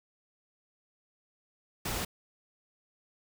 pink noise, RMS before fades -34 dBFS, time 1.85-2.05 s, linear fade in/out 5 ms, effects none

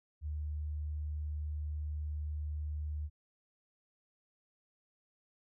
sine tone, 75.3 Hz, D2, 44 cents sharp, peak -35 dBFS, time 0.21-3.1 s, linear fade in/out 50 ms, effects none

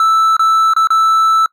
triangle tone with dropouts, 1318.5 Hz, E6, in tune, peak -6 dBFS, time 0-1.46 s, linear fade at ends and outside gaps 2 ms, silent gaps 0.367-0.394 / 0.736-0.764 / 0.872-0.904 s, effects noise-tail reverb RT60 0.1 s tail -21 dB re dry

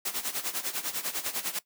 white noise with tremolo, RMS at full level -30 dBFS, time 0.05-1.59 s, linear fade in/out 5 ms, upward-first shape sine, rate 10 Hz, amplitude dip 80%, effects noise-tail reverb RT60 0.1 s tail -19 dB re dry + high-pass 200 Hz 12 dB/octave

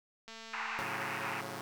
click train, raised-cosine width 0.2 ms, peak -31 dBFS, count 122, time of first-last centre 0.28-0.818 s, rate 225 Hz
pink band-pass noise, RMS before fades -39 dBFS, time 0.53-1.41 s, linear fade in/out 5 ms, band 800 to 2800 Hz, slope 96 dB/octave
5% pulse chord, F# minor, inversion first, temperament equal with one note detuned, 110 / 138.59 / 180.25 Hz, A2 / C#3 / F#3, 0 / 0 / -45 cents, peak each -33 / -33 / -33 dBFS, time 0.79-1.61 s, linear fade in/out 0 ms
effects none

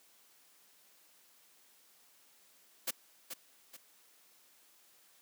white noise with echo, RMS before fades -34 dBFS, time 2.87-2.91 s, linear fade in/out 10 ms, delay 430 ms, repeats 2, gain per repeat -8 dB, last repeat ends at 3.77 s, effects white hiss -65 dBFS RMS until 5.21 s + high-pass 200 Hz 12 dB/octave

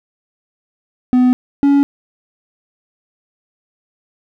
triangle tone pair in turn, 251 / 281.7 Hz, B3 / C#4, +28 / +28 cents, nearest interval major second, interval 200 cents, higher second, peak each -6 dBFS, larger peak neither, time 1.13-1.33 / 1.63-1.83 s, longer neither, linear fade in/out 0 ms, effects none

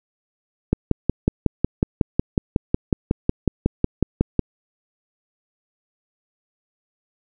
click train, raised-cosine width 3 ms, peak -3 dBFS, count 21, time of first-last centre 0.73-4.393 s, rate 5.46 Hz, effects none

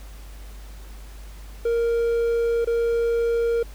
triangle tone with dropouts, 466.2 Hz, A#4, in tune, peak -17 dBFS, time 1.65-3.63 s, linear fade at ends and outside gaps 5 ms, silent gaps 2.647-2.672 s, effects added 50 Hz sine -37 dBFS peak until 3.74 s + pink hiss -49 dBFS RMS until 3.74 s

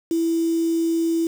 sine tone with quantisation, 330.6 Hz, E4, 5 cents sharp, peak -18 dBFS, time 0.11-1.27 s, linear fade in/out 2 ms, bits 6, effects none

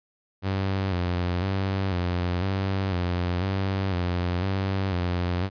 sawtooth tone with vibrato, 92.5 Hz, F#2, in tune, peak -20 dBFS, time 0.42-5.5 s, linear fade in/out 50 ms, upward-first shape square, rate 1 Hz, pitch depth 72 cents each way, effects resampled to 11025 Hz

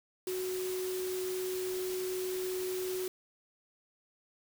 sine tone in noise, 370 Hz, F#4, in tune, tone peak -33 dBFS, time 0.27-3.08 s, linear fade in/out 2 ms, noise white, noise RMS -43 dBFS, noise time 0.27-3.08 s, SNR +7 dB, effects none

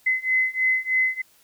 sine beating tone pair, 2038 / 2041.2 Hz, C7 / C7, -46 / -43 cents, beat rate 3.2 Hz, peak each -23 / -22 dBFS, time 0.06-1.22 s, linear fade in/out 10 ms, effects white hiss -58 dBFS RMS until 1.43 s

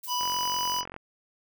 violet noise, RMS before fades -39 dBFS, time 0.03-0.81 s, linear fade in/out 10 ms
harmonic tone, 987.8 Hz, B5, in tune, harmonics 1 / 3 / 5 / 6, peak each -28 / -33 / -35 / -36 dBFS, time 0.07-0.85 s, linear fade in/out 50 ms
click train, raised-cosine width 0.5 ms, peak -24 dBFS, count 35, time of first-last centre 0.21-0.964 s, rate 45.1 Hz
effects none

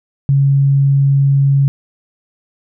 sine tone, 138.59 Hz, C#3, in tune, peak -8 dBFS, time 0.29-1.68 s, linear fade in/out 0 ms, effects none

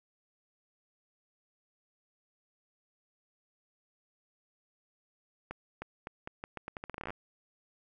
accelerating click train, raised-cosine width 0.5 ms, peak -24 dBFS, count 19, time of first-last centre 5.51-7.105 s, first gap 310 ms, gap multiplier 0.81, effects none

